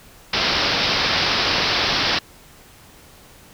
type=low-pass noise; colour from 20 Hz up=white; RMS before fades=-20 dBFS; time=0.33-2.19 s; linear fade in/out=5 ms; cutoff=5400 Hz; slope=96 dB/octave; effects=pink hiss -47 dBFS RMS until 3.53 s